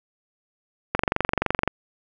click train, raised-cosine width 0.5 ms, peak -5 dBFS, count 18, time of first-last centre 0.95-1.676 s, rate 23.4 Hz, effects none

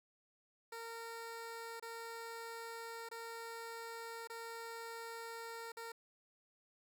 15% pulse tone with dropouts, 459.6 Hz, A#4, 25 cents flat, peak -39 dBFS, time 0.72-5.92 s, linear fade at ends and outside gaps 5 ms, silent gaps 1.798-1.824 / 3.089-3.113 / 4.274-4.298 / 5.72-5.769 s, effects none

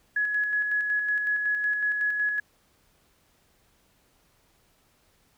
sine tone with tremolo, 1686 Hz, G#6, 26 cents sharp, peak -22 dBFS, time 0.16-2.4 s, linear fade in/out 5 ms, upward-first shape square, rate 5.4 Hz, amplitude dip 35%, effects pink hiss -65 dBFS RMS until 5.37 s

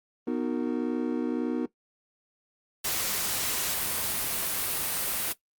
triangle chord, B major seventh, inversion none, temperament just, 246.9 / 308.7 / 370.4 / 463 Hz, B3 / D#4 / F#4 / A#4, 0 / -14 / +2 / -12 cents, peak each -28 / -29 / -32 / -33 dBFS, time 0.27-1.66 s, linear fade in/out 5 ms
white noise, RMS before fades -29 dBFS, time 2.84-5.33 s, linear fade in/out 10 ms
effects noise-tail reverb RT60 0.1 s tail -17 dB re dry + Opus 32 kbps

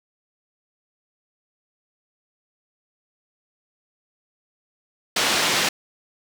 white band-pass noise, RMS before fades -21 dBFS, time 5.16-5.69 s, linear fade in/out 5 ms, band 170 to 4700 Hz, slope 12 dB/octave, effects none

